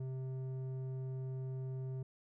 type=tone with low-pass filter; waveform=square; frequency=130.81 Hz; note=C3; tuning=in tune; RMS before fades=-41 dBFS; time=0-2.03 s; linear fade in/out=5 ms; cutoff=410 Hz; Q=0.72; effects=none